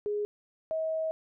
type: tone pair in turn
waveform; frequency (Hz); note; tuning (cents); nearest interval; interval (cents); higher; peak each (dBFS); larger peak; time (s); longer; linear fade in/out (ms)
sine; 415.3 / 638.7; G#4 / D#5; 0 / +45; perfect fifth; 745; second; -28; neither; 0.06-0.25 / 0.71-1.11; second; 0
effects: none